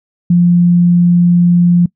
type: tone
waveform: sine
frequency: 174.61 Hz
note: F3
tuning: in tune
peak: -5 dBFS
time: 0.3-1.86 s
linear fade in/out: 5 ms
effects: noise-tail reverb RT60 0.1 s tail -23 dB re dry